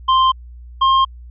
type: tone pair in turn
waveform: square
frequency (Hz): 1046.5 / 1064.8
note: C6 / C6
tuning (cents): 0 / +30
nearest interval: unison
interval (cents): 30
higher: second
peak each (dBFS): -11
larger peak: neither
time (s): 0.08-0.32 / 0.81-1.05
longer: neither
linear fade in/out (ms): 10
effects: added 60 Hz sine -34 dBFS peak until 1.3 s + resampled to 8000 Hz